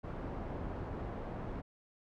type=low-pass noise; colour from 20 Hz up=pink; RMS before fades=-41 dBFS; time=0.03-1.62 s; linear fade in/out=20 ms; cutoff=920 Hz; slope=12 dB/octave; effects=none